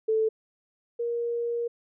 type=tone pair in turn; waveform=sine; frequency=440 / 471.3 Hz; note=A4 / A#4; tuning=0 / +19 cents; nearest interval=minor second; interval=119 cents; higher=second; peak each=-21 / -26 dBFS; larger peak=first; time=0.08-0.29 / 0.99-1.68 s; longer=second; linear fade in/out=10 ms; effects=none